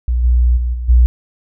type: tone with level steps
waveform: sine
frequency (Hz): 60.6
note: B1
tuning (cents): -32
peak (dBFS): -12 / -8 / -14 / -19 / -5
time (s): 0.08-1.06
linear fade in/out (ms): 0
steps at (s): 0.23 / 0.56 / 0.73 / 0.88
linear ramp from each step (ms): 20
effects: none